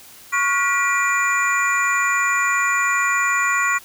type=tone cluster; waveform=sine; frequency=1112 / 1431 / 1943 / 2400 / 6990 Hz; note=C#6 / F6 / B6 / D7 / A8; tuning=+5 / +42 / -29 / +37 / -12 cents; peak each=-21 / -23 / -21 / -24 / -29 dBFS; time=0.32-3.79 s; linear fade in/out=20 ms; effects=white hiss -44 dBFS RMS until 3.84 s